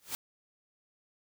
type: noise with exponential growth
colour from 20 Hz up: white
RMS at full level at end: -32 dBFS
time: 0-0.15 s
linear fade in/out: 0 ms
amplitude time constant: 32 ms
effects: none